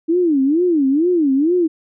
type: tone with vibrato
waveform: sine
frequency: 310 Hz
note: D#4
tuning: 6 cents flat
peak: -12 dBFS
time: 0.08-1.68 s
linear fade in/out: 20 ms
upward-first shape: sine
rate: 2.2 Hz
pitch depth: 270 cents each way
effects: none